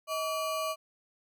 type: ring-modulated tone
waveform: square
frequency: 890 Hz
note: A5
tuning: 20 cents sharp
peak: -28 dBFS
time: 0.07-0.76 s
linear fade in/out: 50 ms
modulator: 255 Hz
effects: none